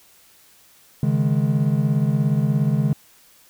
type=chord; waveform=triangle; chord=C# suspended second; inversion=none; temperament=equal with one note detuned; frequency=138.59 / 155.56 / 209.1 Hz; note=C#3 / D#3 / G#3; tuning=0 / 0 / +12 cents; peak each=-18 / -19 / -21 dBFS; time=1.03-2.93 s; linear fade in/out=2 ms; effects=white hiss -53 dBFS RMS until 3.49 s